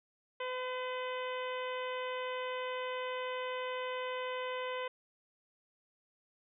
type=harmonic tone; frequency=507 Hz; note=B4; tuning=45 cents sharp; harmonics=1 / 2 / 3 / 4 / 5 / 6 / 7; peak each=-38 / -41 / -47 / -46 / -49 / -48 / -55 dBFS; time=0.4-4.88 s; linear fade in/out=5 ms; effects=none